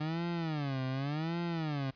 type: tone with vibrato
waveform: 30% pulse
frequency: 149.7 Hz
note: D3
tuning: 33 cents sharp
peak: -30 dBFS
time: 0-1.91 s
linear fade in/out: 10 ms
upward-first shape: sine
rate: 0.88 Hz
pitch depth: 240 cents each way
effects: pink hiss -65 dBFS RMS until 1.95 s + resampled to 11025 Hz